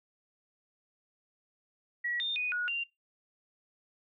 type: tone with pitch steps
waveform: sine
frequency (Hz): 1924 / 3627 / 2482 / 1454 / 2777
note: B6 / A#7 / D#7 / F#6 / F7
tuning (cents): -46 / -48 / -5 / -31 / -10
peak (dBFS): -30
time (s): 2.04-2.84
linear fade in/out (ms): 10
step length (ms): 160
effects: noise-tail reverb RT60 0.2 s tail -24 dB re dry